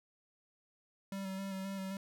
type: tone with vibrato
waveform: square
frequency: 193.2 Hz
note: G3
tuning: 25 cents flat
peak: -39 dBFS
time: 1.12-1.97 s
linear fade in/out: 2 ms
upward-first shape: square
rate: 3.8 Hz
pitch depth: 20 cents each way
effects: none